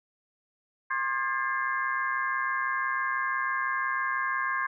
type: tone cluster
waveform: sine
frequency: 1065 / 1195 / 1617 / 1743 / 2096 Hz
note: C6 / D6 / G#6 / A6 / C7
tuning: +30 / +30 / -47 / -17 / +2 cents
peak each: -30 / -38 / -30 / -36 / -39 dBFS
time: 0.9-4.67 s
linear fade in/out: 10 ms
effects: none